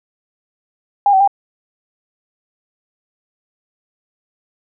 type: tone with pitch steps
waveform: sine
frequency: 810 / 765 / 800 Hz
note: G#5 / G5 / G5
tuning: -43 / -42 / +35 cents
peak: -8 dBFS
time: 1.06-1.276 s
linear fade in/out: 2 ms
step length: 72 ms
effects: none